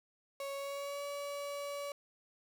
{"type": "tone with pitch glide", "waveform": "35% pulse", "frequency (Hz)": [554.4, 570], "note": ["C#5", "C#5"], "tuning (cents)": [0, 48], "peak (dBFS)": -37, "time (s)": [0.4, 1.92], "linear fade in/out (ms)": 2, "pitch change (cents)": 48, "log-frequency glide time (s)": [0.54, 1.04], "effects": []}